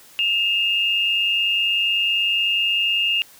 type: tone pair together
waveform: sine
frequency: 2617 / 2813 Hz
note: E7 / F7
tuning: -13 / +12 cents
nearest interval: minor second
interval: 125 cents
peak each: -24 / -18 dBFS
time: 0.19-3.22 s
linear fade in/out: 0 ms
effects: white hiss -48 dBFS RMS until 3.39 s